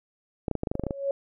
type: clicks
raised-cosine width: 2 ms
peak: -14 dBFS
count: 11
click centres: 0.482 / 0.513 / 0.553 / 0.634 / 0.672 / 0.715 / 0.754 / 0.796 / 0.837 / 0.867 / 0.908 s
type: tone with exponential growth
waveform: sine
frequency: 554.4 Hz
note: C#5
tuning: in tune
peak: -21 dBFS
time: 0.74-1.11 s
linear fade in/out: 2 ms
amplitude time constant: 80 ms
effects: none